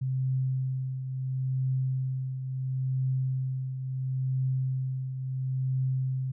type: tone with tremolo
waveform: sine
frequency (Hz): 130.81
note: C3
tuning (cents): 0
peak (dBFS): -24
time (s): 0.01-6.32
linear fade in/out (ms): 10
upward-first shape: triangle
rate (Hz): 0.73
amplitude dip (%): 60
effects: none